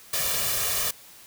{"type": "noise with comb filter", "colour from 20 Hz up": "white", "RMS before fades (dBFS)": -26, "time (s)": [0.13, 0.91], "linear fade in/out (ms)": 5, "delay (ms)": 1.7, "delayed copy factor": 0.75, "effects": ["white hiss -49 dBFS RMS until 1.26 s"]}